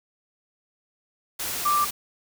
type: tone in noise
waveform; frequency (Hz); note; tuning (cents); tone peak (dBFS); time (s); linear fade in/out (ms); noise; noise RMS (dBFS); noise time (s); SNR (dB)
sine; 1178; D6; +5; -19; 1.65-1.85; 10; white; -30; 1.39-1.91; +8
effects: none